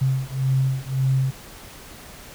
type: beating tone pair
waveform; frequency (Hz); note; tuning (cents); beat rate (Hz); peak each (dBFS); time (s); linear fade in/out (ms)
sine; 131.7 / 133.5; C3 / C3; +12 / +35; 1.8; -22; 0.01-1.31; 10
effects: pink hiss -42 dBFS RMS until 2.34 s